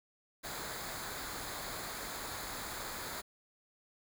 pink noise with comb filter, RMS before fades -42 dBFS, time 0.43-3.22 s, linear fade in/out 20 ms, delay 0.35 ms, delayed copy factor -0.6, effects none

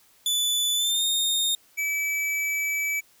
sawtooth tone with pitch glide, 3483 to 3677 Hz, A7 to A#7, -18 to -24 cents, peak -19 dBFS, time 0.26-1.55 s, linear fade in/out 2 ms, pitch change +94 cents, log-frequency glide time 0.75-1.04 s
square tone, 2300 Hz, D7, 37 cents flat, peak -25 dBFS, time 1.77-3.01 s, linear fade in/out 20 ms
effects white hiss -59 dBFS RMS until 3.2 s

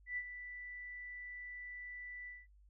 sine tone with ADSR envelope, 1975.5 Hz, B6, in tune, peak -36 dBFS, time 0.06-2.47 s, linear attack 110 ms, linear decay 56 ms, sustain -10 dB, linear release 200 ms, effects noise-tail reverb RT60 0.1 s tail -21 dB re dry + added 50 Hz sine -61 dBFS peak until 2.69 s

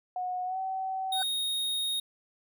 sine tone with pitch glide, 730 to 761.4 Hz, F#5 to F#5, -24 to +49 cents, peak -30 dBFS, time 0.16-1.22 s, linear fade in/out 2 ms, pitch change +73 cents, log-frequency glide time 0.45-0.58 s
square tone with exponential growth, 1516 Hz, F#6, 42 cents sharp, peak -33 dBFS, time 1.11-1.23 s, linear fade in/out 2 ms, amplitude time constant 26 ms
square tone, 3729 Hz, A#7, in tune, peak -29 dBFS, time 1.12-2 s, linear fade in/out 5 ms
effects none

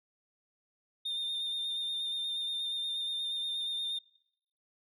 sine tone with vibrato, 3633 Hz, A#7, 45 cents flat, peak -30 dBFS, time 1.05-3.99 s, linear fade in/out 10 ms, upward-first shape sine, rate 8.4 Hz, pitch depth 23 cents each way, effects noise-tail reverb RT60 0.8 s tail -26 dB re dry + tanh soft clip ceiling -31 dBFS

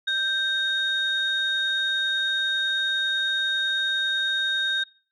sine tone pair together, 1568 / 3721 Hz, G6 / A#7, 0 / -4 cents, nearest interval octave + minor third, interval 1496 cents, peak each -24 / -23 dBFS, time 0.07-4.84 s, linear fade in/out 10 ms, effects noise-tail reverb RT60 0.4 s tail -23 dB re dry + tanh soft clip ceiling -16 dBFS

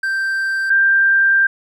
triangle / sine tone pair in turn, 1568 / 1582.6 Hz, G6 / G6, 0 / +16 cents, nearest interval unison, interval 16 cents, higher second, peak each -15 / -10 dBFS, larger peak second, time 0.03-0.7 / 0.7-1.47 s, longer second, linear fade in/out 5 ms, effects none

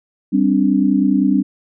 sine chord, G suspended fourth, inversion none, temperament equal with one note detuned, 196 / 261.6 / 291.5 Hz, G3 / C4 / D4, 0 / 0 / -13 cents, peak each -16 dBFS, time 0.32-1.43 s, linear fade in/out 20 ms, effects none

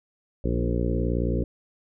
harmonic tone with a mistuned harmonic, 59 Hz, A#1, 22 cents sharp, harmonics 1 / 2 / 3 / 4 / 5 / 6 / 7 / 8 / 9, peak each -26 / -29 / -31 / -32 / -33 / -34 / -34 / -35 / -36 dBFS, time 0.44-1.44 s, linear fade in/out 5 ms, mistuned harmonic 5, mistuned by +16 cents, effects none

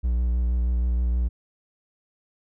triangle tone with vibrato, 60.2 Hz, B1, 44 cents flat, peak -18 dBFS, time 0.03-1.29 s, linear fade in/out 20 ms, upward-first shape sine, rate 6.3 Hz, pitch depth 31 cents each way, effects none

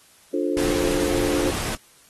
sine chord, D minor seventh, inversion none, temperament just, 293.7 / 352.4 / 440.5 / 528.6 Hz, D4 / F4 / A4 / C5, 0 / +16 / +2 / +18 cents, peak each -25 / -25 / -28 / -29 dBFS, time 0.33-1.51 s, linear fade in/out 10 ms
pink noise, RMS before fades -28 dBFS, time 0.57-1.75 s, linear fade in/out 0 ms
effects white hiss -54 dBFS RMS until 2.09 s + AAC 32 kbps

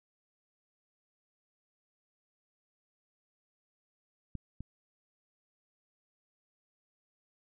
clicks, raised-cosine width 5 ms, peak -26 / -29 dBFS, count 2, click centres 4.353 / 4.606 s, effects none

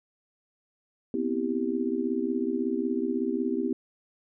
sine chord, C major seventh, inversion third, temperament just, 245.3 / 261.6 / 327 / 392.4 Hz, B3 / C4 / E4 / G4, -12 / 0 / -14 / +2 cents, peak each -31 dBFS, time 1.14-3.73 s, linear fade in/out 2 ms, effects none

